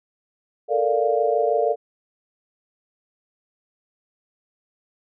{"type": "chord", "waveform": "sine", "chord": "Bb major seventh", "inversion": "third", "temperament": "equal", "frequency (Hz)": [440, 466.2, 587.3, 698.5], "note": ["A4", "Bb4", "D5", "F5"], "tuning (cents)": [0, 0, 0, 0], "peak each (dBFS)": -23, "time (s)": [0.68, 1.76], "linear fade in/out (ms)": 50, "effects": []}